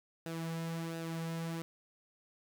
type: tone with flanger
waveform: sawtooth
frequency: 164.81 Hz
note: E3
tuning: in tune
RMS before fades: -39 dBFS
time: 0.26-1.62 s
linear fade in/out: 0 ms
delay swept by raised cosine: 0.91 to 3.51 ms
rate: 1.4 Hz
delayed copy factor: -0.55
effects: none